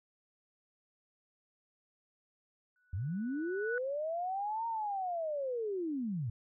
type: tone with exponential growth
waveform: sine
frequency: 1480 Hz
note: F#6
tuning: in tune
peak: -33 dBFS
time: 2.76-3.78 s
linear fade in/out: 1 ms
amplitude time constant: 220 ms
type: linear two-way sweep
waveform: sine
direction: up then down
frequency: 78.8 to 930 to 103.8 Hz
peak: -33 dBFS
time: 2.93-6.3 s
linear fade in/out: 5 ms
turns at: 4.67 s
effects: none